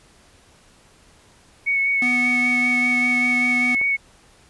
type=tone with vibrato; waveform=sine; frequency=2217 Hz; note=C#7; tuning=in tune; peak=-17 dBFS; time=1.66-3.97 s; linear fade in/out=20 ms; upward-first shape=sine; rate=5.1 Hz; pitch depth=17 cents each way
type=tone; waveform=square; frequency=246.9 Hz; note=B3; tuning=in tune; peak=-24 dBFS; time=2.02-3.75 s; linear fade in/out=2 ms
type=click; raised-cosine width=1 ms; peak=-22 dBFS; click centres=3.814 s
effects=pink hiss -53 dBFS RMS until 4.49 s + resampled to 24000 Hz